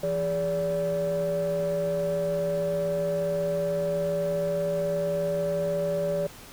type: tone cluster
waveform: sine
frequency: 167.4 / 409.7 / 576 Hz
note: E3 / G#4 / D5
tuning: +27 / -24 / -34 cents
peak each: -31 / -31 / -24 dBFS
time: 0.03-6.27 s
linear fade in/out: 5 ms
effects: tanh soft clip ceiling -20 dBFS + pink hiss -46 dBFS RMS until 6.52 s